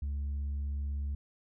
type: tone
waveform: sine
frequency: 71 Hz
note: C#2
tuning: 42 cents sharp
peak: -29 dBFS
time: 0.02-1.15 s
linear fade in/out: 5 ms
effects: tanh soft clip ceiling -31 dBFS